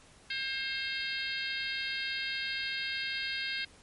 harmonic tone, 533 Hz, C5, 32 cents sharp, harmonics 3 / 4 / 5 / 6 / 7 / 8 / 9, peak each -38 / -39 / -40 / -41 / -41 / -42 / -43 dBFS, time 0.3-3.65 s, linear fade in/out 5 ms, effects pink hiss -58 dBFS RMS until 3.82 s + MP3 48 kbps

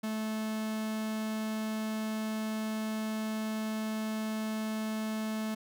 45% pulse tone, 217.9 Hz, A3, 17 cents flat, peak -32 dBFS, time 0.03-5.55 s, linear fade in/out 10 ms, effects none

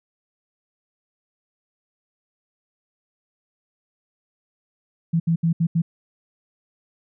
sine tone bursts at uneven times, 165.9 Hz, E3, 11 cents sharp, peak -16 dBFS, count 5, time 5.13-5.2 / 5.27-5.36 / 5.43-5.53 / 5.6-5.67 / 5.75-5.82 s, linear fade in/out 10 ms, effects none

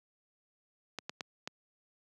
clicks, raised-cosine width 0.2 ms, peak -20 dBFS, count 4, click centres 0.987 / 1.095 / 1.208 / 1.475 s, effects high-pass 150 Hz 12 dB/octave

